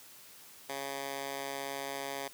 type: tone with high-pass filter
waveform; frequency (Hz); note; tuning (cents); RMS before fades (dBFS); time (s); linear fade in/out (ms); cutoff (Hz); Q
10% pulse; 138.1; C#3; -6; -39; 0.69-2.28; 5; 450; 0.54
effects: white hiss -54 dBFS RMS until 2.33 s + high-pass 80 Hz 12 dB/octave